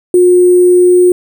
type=tone with sample-and-hold; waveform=sine; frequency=359 Hz; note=F4; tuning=48 cents sharp; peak=-3 dBFS; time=0.14-1.12 s; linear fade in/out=2 ms; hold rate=8820 Hz; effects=none